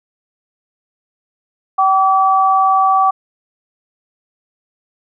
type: tone pair together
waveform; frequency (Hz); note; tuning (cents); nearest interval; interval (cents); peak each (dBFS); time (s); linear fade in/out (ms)
sine; 768 / 1150.7; G5 / D6; -36 / -36; perfect fifth; 700; -12; 1.78-3.11; 10
effects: none